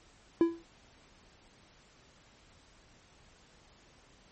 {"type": "tone with exponential decay", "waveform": "triangle", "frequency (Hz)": 335, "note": "E4", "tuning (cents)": 28, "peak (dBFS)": -16, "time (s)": [0.41, 0.63], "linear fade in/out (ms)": 1, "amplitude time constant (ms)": 47, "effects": ["pink hiss -61 dBFS RMS until 4.31 s", "MP3 32 kbps"]}